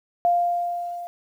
sine tone with level ramp, 698.5 Hz, F5, in tune, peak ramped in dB -15 to -31 dBFS, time 0.25-1.07 s, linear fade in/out 0 ms, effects 9-bit

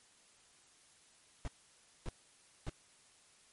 brown noise bursts, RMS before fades -39 dBFS, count 3, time 1.45-2.694 s, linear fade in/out 0 ms, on 28 ms, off 580 ms, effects white hiss -65 dBFS RMS until 3.52 s + MP3 48 kbps

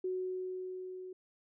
sine tone with level ramp, 370 Hz, F#4, in tune, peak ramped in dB -32 to -43 dBFS, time 0.04-1.13 s, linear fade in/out 5 ms, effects none

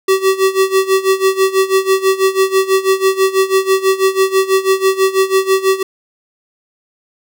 square tone with tremolo, 383.2 Hz, G4, 39 cents flat, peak -8 dBFS, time 0.08-5.83 s, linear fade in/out 5 ms, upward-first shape sine, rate 6.1 Hz, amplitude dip 85%, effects none

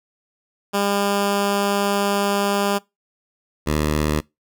10% pulse tone pair in turn, 201.1 / 75.87 Hz, G3 / D#2, +44 / -43 cents, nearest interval octave + perfect fourth, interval 1687 cents, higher first, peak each -10 dBFS, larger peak neither, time 0.73-2.79 / 3.66-4.21 s, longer first, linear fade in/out 20 ms, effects noise-tail reverb RT60 0.2 s tail -23 dB re dry

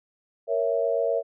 sine chord, A# diminished, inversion none, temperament equal with one note detuned, 466.2 / 554.4 / 661.9 Hz, A#4 / C#5 / E5, 0 / 0 / +7 cents, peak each -26 dBFS, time 0.47-1.23 s, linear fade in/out 50 ms, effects none

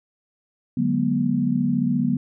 sine chord, G# half-diminished seventh, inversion second, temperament equal with one note detuned, 146.83 / 185 / 207.7 / 242 Hz, D3 / F#3 / G#3 / B3, 0 / 0 / 0 / -35 cents, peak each -26 / -25 / -27 / -21 dBFS, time 0.77-2.17 s, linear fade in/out 5 ms, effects none

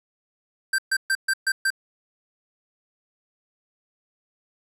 square tone bursts, 1568 Hz, G6, in tune, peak -20 dBFS, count 6, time 0.73-1.704 s, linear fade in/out 5 ms, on 54 ms, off 130 ms, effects resampled to 32000 Hz + 9-bit

